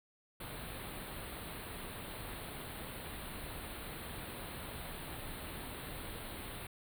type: band-stop noise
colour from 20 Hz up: pink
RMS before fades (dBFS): -45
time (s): 0.4-6.67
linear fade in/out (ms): 5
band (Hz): 4300 to 8500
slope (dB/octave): 96
effects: none